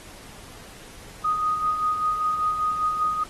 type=tone with tremolo; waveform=sine; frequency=1244.5 Hz; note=D#6; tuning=in tune; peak=-19 dBFS; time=1.24-3.24 s; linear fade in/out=10 ms; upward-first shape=sine; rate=5.1 Hz; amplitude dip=50%; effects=pink hiss -45 dBFS RMS until 3.29 s + AAC 32 kbps